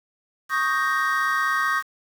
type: chord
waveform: triangle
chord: Eb dominant seventh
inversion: third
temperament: equal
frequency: 1108.7 / 1244.5 / 1568 / 1864.7 Hz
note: Db6 / Eb6 / G6 / Bb6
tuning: 0 / 0 / 0 / 0 cents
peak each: -24 dBFS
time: 0.49-1.83 s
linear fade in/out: 50 ms
effects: 7-bit